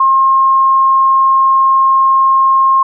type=tone; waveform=sine; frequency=1069 Hz; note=C6; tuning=37 cents sharp; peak=-6 dBFS; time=0-2.83 s; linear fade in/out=5 ms; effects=none